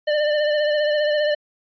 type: tone with vibrato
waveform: square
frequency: 598 Hz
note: D5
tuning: 31 cents sharp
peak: -18 dBFS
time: 0.07-1.35 s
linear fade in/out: 10 ms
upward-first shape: sine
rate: 15 Hz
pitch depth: 30 cents each way
effects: resampled to 11025 Hz